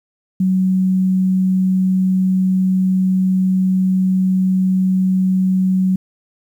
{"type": "tone", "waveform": "sine", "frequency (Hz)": 187.1, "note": "F#3", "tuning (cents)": 20, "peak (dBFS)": -12, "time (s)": [0.4, 5.96], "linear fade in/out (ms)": 5, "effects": ["8-bit"]}